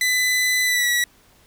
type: tone with pitch glide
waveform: sawtooth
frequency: 2003 to 1938.1 Hz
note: B6 to B6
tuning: +24 to -33 cents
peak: -14 dBFS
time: 0.01-1.04 s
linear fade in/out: 2 ms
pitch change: -57 cents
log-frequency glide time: 0.64-0.89 s
effects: pink hiss -55 dBFS RMS until 1.46 s